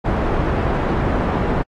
pink low-pass noise, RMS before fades -19 dBFS, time 0.04-1.63 s, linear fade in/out 20 ms, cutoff 1100 Hz, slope 12 dB/octave, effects AAC 32 kbps

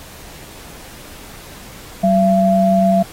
sine tone pair together, 190.2 / 677.8 Hz, F#3 / E5, +48 / +48 cents, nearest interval octave + minor seventh, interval 2200 cents, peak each -13 dBFS, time 2.03-3.03 s, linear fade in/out 10 ms, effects pink hiss -38 dBFS RMS until 3.12 s + AAC 48 kbps

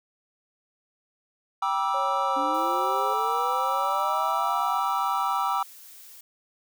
triangle chord, E minor seventh, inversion first, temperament equal with one note detuned, 784 / 963 / 1174.7 / 1318.5 Hz, G5 / B5 / D6 / E6, 0 / -44 / 0 / 0 cents, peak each -27 dBFS, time 1.62-5.63 s, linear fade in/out 5 ms
sine tone with pitch glide, 554.4 to 529.1 Hz, C#5 to C5, 0 to +19 cents, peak -31 dBFS, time 1.94-3.14 s, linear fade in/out 5 ms, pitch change -81 cents, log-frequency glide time 2.24-2.43 s
sine linear sweep, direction up, 276.9 to 750 Hz, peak -32 dBFS, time 2.36-4.8 s, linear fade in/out 10 ms
blue noise, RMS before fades -47 dBFS, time 2.54-6.21 s, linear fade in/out 5 ms
effects none

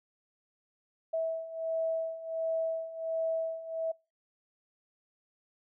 sine beating tone pair, 650 / 651.4 Hz, E5 / E5, -24 / -21 cents, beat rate 1.4 Hz, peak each -36 / -32 dBFS, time 1.13-3.92 s, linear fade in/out 10 ms, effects noise-tail reverb RT60 0.3 s tail -26 dB re dry

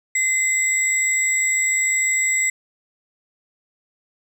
sine tone pair together, 2052 / 7747 Hz, C7 / B8, -34 / -34 cents, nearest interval octave + major seventh, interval 2300 cents, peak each -18 / -19 dBFS, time 0.15-2.5 s, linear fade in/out 5 ms, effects tanh soft clip ceiling -12 dBFS + 9-bit

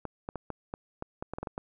clicks, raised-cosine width 1 ms, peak -21 dBFS, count 12, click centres 0.053 / 0.289 / 0.357 / 0.503 / 0.739 / 1.024 / 1.225 / 1.336 / 1.385 / 1.43 / 1.472 / 1.579 s, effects none

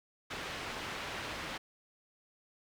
white low-pass noise, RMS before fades -41 dBFS, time 0.3-1.58 s, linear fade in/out 10 ms, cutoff 2600 Hz, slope 12 dB/octave, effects none

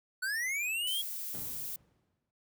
square linear sweep, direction up, 1464 to 3322 Hz, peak -32 dBFS, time 0.22-1.02 s, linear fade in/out 10 ms
violet noise, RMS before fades -39 dBFS, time 0.87-1.76 s, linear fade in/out 2 ms
brown noise with exponential decay, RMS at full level -40 dBFS, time 1.34-2.31 s, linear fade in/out 5 ms, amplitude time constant 210 ms
effects high-pass 100 Hz 12 dB/octave

